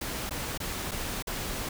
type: noise with dropouts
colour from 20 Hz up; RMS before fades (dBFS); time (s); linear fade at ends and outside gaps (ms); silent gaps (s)
pink; -34; 0.01-1.69; 5; 0.295-0.308 / 0.577-0.601 / 0.912-0.916 / 1.225-1.27
effects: none